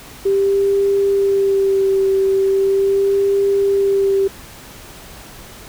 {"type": "tone with vibrato", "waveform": "sine", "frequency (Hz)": 392, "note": "G4", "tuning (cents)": 0, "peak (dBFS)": -12, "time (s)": [0.25, 4.28], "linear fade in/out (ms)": 10, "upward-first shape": "sine", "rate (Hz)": 0.39, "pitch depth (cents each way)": 22, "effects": ["pink hiss -38 dBFS RMS until 5.68 s"]}